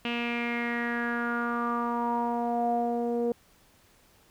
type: tone with low-pass filter sweep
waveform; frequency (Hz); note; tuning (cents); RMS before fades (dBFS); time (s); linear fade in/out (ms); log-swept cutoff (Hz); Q
sawtooth; 237.3; A#3; +31; -29; 0.05-3.32; 2; 2800 to 520; 6.4
effects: pink hiss -61 dBFS RMS until 4.3 s

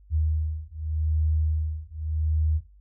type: beating tone pair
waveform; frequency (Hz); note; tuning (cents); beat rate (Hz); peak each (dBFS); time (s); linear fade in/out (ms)
sine; 77.6 / 78.44; D#2 / D#2; -4 / +15; 0.84; -26; 0.1-2.61; 50
effects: noise-tail reverb RT60 0.3 s tail -17 dB re dry + added 50 Hz sine -50 dBFS peak until 2.8 s

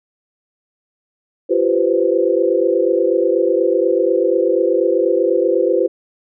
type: tone cluster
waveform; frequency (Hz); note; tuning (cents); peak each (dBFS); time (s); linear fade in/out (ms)
sine; 343.8 / 388 / 492.8 / 521; F4 / G4 / B4 / C5; -27 / -18 / -4 / -7; -18; 1.49-5.88; 20
effects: none

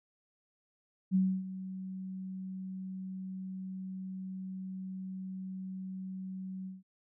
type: tone with ADSR envelope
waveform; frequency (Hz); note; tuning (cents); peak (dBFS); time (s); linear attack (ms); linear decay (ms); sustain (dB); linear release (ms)
sine; 188.3; F#3; +31; -23; 1.11-6.83; 41; 280; -15; 170
effects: none

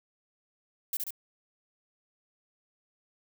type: noise with echo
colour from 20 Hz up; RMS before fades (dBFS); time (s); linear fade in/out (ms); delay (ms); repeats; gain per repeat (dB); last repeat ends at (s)
violet; -31; 0.93-0.97; 2; 68; 2; -3; 1.106
effects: none

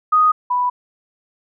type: tone pair in turn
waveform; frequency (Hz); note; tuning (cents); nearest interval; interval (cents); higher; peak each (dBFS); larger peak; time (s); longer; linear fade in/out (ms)
sine; 1244.5 / 987.8; D#6 / B5; 0 / 0; major third; 400; first; -10 / -15; first; 0.12-0.32 / 0.5-0.7; neither; 10
effects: none

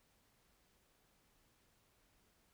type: silence
effects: pink hiss -74 dBFS RMS until 2.53 s

